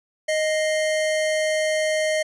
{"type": "tone pair together", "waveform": "square", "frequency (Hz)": [622, 2096], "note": ["D#5", "C7"], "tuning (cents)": [-1, 2], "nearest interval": "octave + major sixth", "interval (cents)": 2103, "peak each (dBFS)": [-21, -30], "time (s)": [0.28, 2.23], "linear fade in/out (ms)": 10, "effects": ["resampled to 24000 Hz"]}